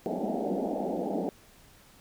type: band-pass noise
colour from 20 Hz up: pink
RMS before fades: -31 dBFS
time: 0.06-1.29 s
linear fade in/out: 0 ms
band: 180 to 830 Hz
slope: 96 dB/octave
effects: pink hiss -57 dBFS RMS until 2 s